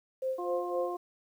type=tone with tremolo; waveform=sine; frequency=523.3 Hz; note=C5; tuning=in tune; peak=-28 dBFS; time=0.22-0.95 s; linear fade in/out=5 ms; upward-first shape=sine; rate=3.9 Hz; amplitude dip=90%
type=harmonic tone; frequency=353.5 Hz; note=F4; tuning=21 cents sharp; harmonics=1 / 2 / 3; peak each=-35 / -38 / -40 dBFS; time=0.38-0.97 s; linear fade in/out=10 ms
effects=10-bit